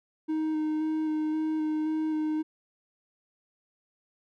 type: tone with vibrato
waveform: triangle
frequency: 311.1 Hz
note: D#4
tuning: in tune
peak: -24 dBFS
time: 0.28-2.43 s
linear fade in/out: 20 ms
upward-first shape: square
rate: 1.9 Hz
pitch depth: 12 cents each way
effects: none